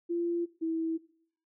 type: tone pair in turn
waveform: sine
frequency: 342.8 / 325.5 Hz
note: F4 / E4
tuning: -32 / -22 cents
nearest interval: minor second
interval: 90 cents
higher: first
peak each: -28 dBFS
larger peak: neither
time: 0.09-0.46 / 0.61-0.98 s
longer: neither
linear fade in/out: 20 ms
effects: noise-tail reverb RT60 0.6 s tail -19 dB re dry